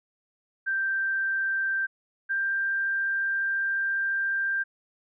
sine tone pair in turn, 1569 / 1583.6 Hz, G6 / G6, +1 / +17 cents, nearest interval unison, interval 16 cents, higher second, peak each -24 dBFS, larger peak neither, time 0.66-1.87 / 2.29-4.64 s, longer second, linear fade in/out 20 ms, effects none

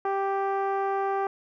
10% pulse tone with low-pass filter, 392 Hz, G4, in tune, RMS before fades -27 dBFS, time 0.05-1.27 s, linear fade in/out 2 ms, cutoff 880 Hz, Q 1.2, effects none

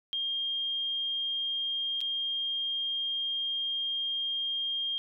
sine tone with dropouts, 3216 Hz, G7, 44 cents sharp, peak -29 dBFS, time 0.13-4.98 s, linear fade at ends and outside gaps 0 ms, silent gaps 2.006-2.013 s, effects none

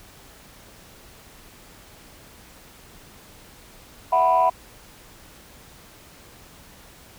sine chord, E suspended second, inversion none, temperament equal, 659.3 / 740 / 987.8 Hz, E5 / F#5 / B5, 0 / 0 / 0 cents, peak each -21 / -19 / -17 dBFS, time 4.12-4.5 s, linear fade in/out 10 ms, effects tanh soft clip ceiling -9 dBFS + pink hiss -48 dBFS RMS until 7.18 s

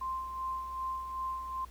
sine tone with tremolo, 1046.5 Hz, C6, in tune, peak -32 dBFS, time 0.01-1.65 s, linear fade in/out 5 ms, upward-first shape sine, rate 2.6 Hz, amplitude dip 50%, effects added 60 Hz sine -49 dBFS peak until 1.7 s + pink hiss -59 dBFS RMS until 1.7 s

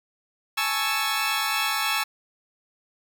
15% pulse chord, A major seventh, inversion third, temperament equal, 830.6 / 880 / 1108.7 / 1318.5 Hz, G#5 / A5 / C#6 / E6, 0 / 0 / 0 / 0 cents, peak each -24 / -24 / -22 / -21 dBFS, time 0.57-2.04 s, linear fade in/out 10 ms, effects none

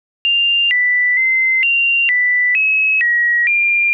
sine tone with pitch steps, 2793 / 1978 / 2069 / 2769 / 1979 / 2569 / 1905 / 2395 Hz, F7 / B6 / C7 / F7 / B6 / E7 / A#6 / D7, -1 / +2 / -20 / -15 / +3 / -45 / +37 / +33 cents, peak -11 dBFS, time 0.25-3.93 s, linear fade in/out 0 ms, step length 460 ms, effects none

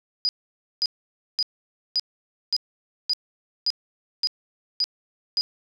sine tone bursts, 4935 Hz, D#8, 15 cents flat, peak -19 dBFS, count 10, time 0.25-5.41 s, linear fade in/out 0 ms, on 39 ms, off 530 ms, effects none

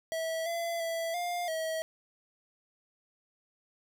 square tone with pitch steps, 650 / 677 / 662 / 704 / 642 Hz, E5 / E5 / E5 / F5 / E5, -24 / +46 / +7 / +14 / -46 cents, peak -32 dBFS, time 0.12-1.82 s, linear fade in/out 0 ms, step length 340 ms, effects none

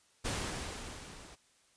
pink noise with level ramp, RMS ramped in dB -34 to -53 dBFS, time 0.24-1.36 s, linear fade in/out 20 ms, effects white hiss -68 dBFS RMS until 1.76 s + resampled to 22050 Hz

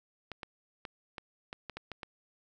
clicks, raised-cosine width 0.3 ms, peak -24 dBFS, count 9, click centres 0.317 / 0.432 / 0.852 / 1.182 / 1.529 / 1.697 / 1.77 / 1.917 / 2.032 s, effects none

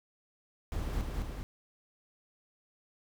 brown noise with echo, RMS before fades -35 dBFS, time 0.72-1.01 s, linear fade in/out 0 ms, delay 210 ms, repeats 2, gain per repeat -2 dB, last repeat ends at 1.43 s, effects none

